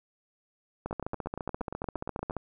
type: two click trains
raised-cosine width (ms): 1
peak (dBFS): -21 / -19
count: 13 / 23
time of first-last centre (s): 0.91-2.309 / 0.86-2.367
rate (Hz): 8.58 / 14.6
effects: none